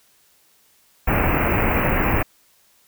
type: band-stop noise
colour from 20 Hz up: pink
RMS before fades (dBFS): -19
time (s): 1.07-2.23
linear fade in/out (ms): 10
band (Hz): 2700 to 15000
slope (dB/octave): 96
effects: white hiss -58 dBFS RMS until 2.87 s